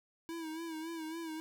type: tone with vibrato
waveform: square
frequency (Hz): 324.1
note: E4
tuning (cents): -29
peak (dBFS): -40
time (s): 0.29-1.4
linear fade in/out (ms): 0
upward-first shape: sine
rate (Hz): 3.6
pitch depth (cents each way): 61
effects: none